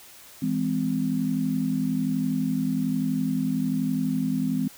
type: chord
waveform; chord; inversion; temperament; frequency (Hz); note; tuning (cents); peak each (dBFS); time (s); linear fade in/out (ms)
sine; E augmented; none; just; 164.81 / 206 / 257.5; E3 / G#3 / B#3; 0 / -14 / -28; -29 / -28 / -25; 0.42-4.68; 5
effects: white hiss -48 dBFS RMS until 4.77 s